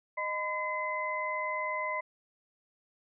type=tone cluster; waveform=sine; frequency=617 / 1012 / 2047 Hz; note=D#5 / B5 / C7; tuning=-15 / +42 / -38 cents; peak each=-37 / -34 / -35 dBFS; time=0.17-2.01 s; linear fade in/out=10 ms; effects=none